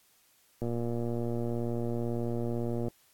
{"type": "click train", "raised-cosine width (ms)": 2, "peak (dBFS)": -21, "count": 268, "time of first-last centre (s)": [0.62, 2.883], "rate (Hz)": 118, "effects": ["white hiss -65 dBFS RMS until 3.13 s", "AAC 64 kbps"]}